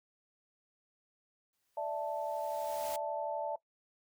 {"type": "noise with exponential growth", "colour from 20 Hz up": "white", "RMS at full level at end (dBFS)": -43, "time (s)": [1.53, 2.96], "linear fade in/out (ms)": 1, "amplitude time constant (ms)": 310}
{"type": "chord", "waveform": "sine", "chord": "D suspended second", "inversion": "none", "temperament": "equal", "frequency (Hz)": [587.3, 659.3, 880], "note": ["D5", "E5", "A5"], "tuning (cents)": [0, 0, 0], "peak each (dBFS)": -38, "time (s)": [1.77, 3.56], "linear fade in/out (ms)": 5}
{"effects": ["noise-tail reverb RT60 0.1 s tail -20 dB re dry"]}